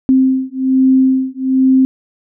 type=beating tone pair; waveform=sine; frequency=261.6 / 262.8 Hz; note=C4 / C4; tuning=0 / +8 cents; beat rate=1.2 Hz; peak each=-12 dBFS; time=0.09-1.85 s; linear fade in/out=0 ms; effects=none